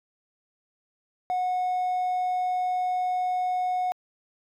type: tone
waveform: triangle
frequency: 731 Hz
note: F#5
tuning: 21 cents flat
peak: -21 dBFS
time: 1.3-3.92 s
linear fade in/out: 0 ms
effects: tanh soft clip ceiling -18 dBFS